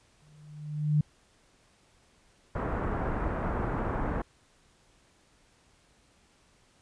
sine tone with exponential growth, 150.3 Hz, D3, 40 cents sharp, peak -19 dBFS, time 0.22-1.01 s, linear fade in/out 5 ms, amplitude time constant 170 ms
pink low-pass noise, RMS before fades -31 dBFS, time 2.55-4.22 s, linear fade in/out 5 ms, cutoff 1500 Hz, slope 24 dB/octave
effects pink hiss -64 dBFS RMS until 6.81 s + resampled to 22050 Hz

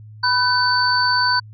sine tone cluster, 989 / 1513 / 4538 Hz, B5 / F#6 / C#8, +2 / +38 / +40 cents, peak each -19 dBFS, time 0.23-1.4 s, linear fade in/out 10 ms, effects added 107 Hz sine -37 dBFS peak until 1.53 s

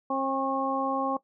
harmonic tone with a mistuned harmonic, 268.3 Hz, C4, 44 cents sharp, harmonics 1 / 2 / 3 / 4, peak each -31 / -31 / -31 / -31 dBFS, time 0.1-1.17 s, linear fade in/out 5 ms, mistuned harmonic 4, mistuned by +25 cents, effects noise-tail reverb RT60 0.1 s tail -18 dB re dry

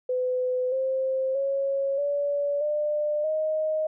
sine tone with pitch steps, 505 / 526.7 / 549.4 / 573.1 / 597.8 / 623.5 Hz, B4 / C5 / C#5 / D5 / D5 / D#5, +39 / +11 / -16 / -42 / +31 / +3 cents, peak -23 dBFS, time 0.09-3.87 s, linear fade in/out 5 ms, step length 630 ms, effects none

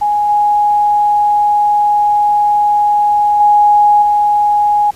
sine tone with level steps, 830.6 Hz, G#5, in tune, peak -10 / -8 / -5 / -8 dBFS, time 0.01-4.91 s, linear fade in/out 10 ms, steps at 0.29 / 3.4 / 4.02 s, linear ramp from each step 5 ms, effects pink hiss -41 dBFS RMS until 4.95 s + resampled to 32000 Hz

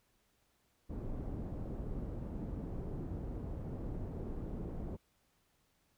pink low-pass noise, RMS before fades -41 dBFS, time 0.89-4.97 s, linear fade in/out 20 ms, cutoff 390 Hz, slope 12 dB/octave, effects pink hiss -75 dBFS RMS until 5.97 s

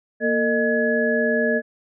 sine tone cluster, 234.2 / 451.1 / 613 / 1691 Hz, A#3 / A4 / D#5 / G#6, +8 / +43 / -26 / +31 cents, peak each -23 dBFS, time 0.2-1.62 s, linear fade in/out 50 ms, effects none

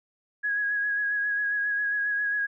sine tone with vibrato, 1661.2 Hz, G#6, in tune, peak -24 dBFS, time 0.43-2.47 s, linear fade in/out 20 ms, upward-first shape sine, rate 7.4 Hz, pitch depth 25 cents each way, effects none

